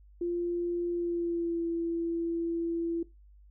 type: tone with pitch glide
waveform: sine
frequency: 346.9 to 335.7 Hz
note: F4 to E4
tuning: -12 to +32 cents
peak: -28 dBFS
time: 0.21-3.03 s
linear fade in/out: 5 ms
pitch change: -56 cents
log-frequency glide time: 0.91-1.65 s
effects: noise-tail reverb RT60 0.2 s tail -18 dB re dry + added 50 Hz sine -53 dBFS peak until 3.5 s